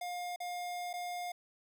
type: tone with dropouts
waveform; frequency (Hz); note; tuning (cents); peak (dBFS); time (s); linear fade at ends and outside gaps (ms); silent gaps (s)
square; 710; F5; +28; -38; 0.01-1.32; 5; 0.361-0.402 / 0.931-0.937
effects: none